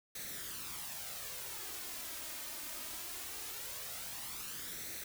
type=noise with flanger; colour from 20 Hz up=white; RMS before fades=-44 dBFS; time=0.15-5.04 s; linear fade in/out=5 ms; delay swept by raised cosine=0.49 to 3.29 ms; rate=0.21 Hz; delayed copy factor=+0.55; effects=none